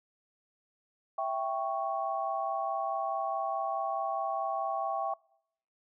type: chord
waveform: sine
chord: C# diminished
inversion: first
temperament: equal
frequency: 659.3 / 784 / 1108.7 Hz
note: E5 / G5 / C#6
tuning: 0 / 0 / 0 cents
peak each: -34 / -33 / -35 dBFS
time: 1.18-5.14 s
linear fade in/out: 5 ms
effects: noise-tail reverb RT60 0.7 s tail -25 dB re dry